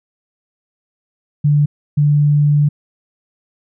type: tone bursts at uneven times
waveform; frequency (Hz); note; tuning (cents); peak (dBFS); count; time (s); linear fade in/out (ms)
sine; 146.83; D3; 0; -9; 2; 1.44-1.66 / 1.97-2.69; 10
effects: none